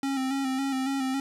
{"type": "tone with vibrato", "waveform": "square", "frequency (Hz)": 267.8, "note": "C4", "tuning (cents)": 40, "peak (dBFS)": -27, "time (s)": [0.03, 1.2], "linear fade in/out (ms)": 2, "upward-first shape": "square", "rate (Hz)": 3.6, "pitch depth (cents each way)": 36, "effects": ["low-pass 11000 Hz 12 dB/octave", "9-bit"]}